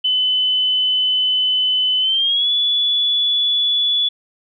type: tone with pitch glide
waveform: sine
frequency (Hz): 3020 to 3429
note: F#7 to A7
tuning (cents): +35 to -45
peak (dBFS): -14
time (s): 0.04-4.09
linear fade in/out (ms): 10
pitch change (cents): +220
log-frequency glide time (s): 2-2.5
effects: none